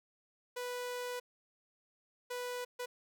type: tone bursts at uneven times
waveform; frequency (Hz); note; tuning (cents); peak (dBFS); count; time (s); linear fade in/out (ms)
sawtooth; 492.9; B4; -3; -34; 3; 0.56-1.2 / 2.3-2.65 / 2.79-2.86; 10
effects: none